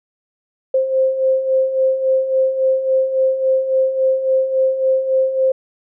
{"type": "beating tone pair", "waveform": "sine", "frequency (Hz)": [523.3, 526.9], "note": ["C5", "C5"], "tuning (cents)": [0, 12], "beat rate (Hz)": 3.6, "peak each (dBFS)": [-21, -14], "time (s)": [0.74, 5.52], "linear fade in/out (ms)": 5, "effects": []}